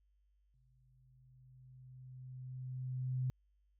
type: tone with exponential growth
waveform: sine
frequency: 128.3 Hz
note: C3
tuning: 34 cents flat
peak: -32 dBFS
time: 0.54-3.3 s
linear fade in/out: 0 ms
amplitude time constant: 600 ms
effects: added 50 Hz sine -70 dBFS peak until 3.79 s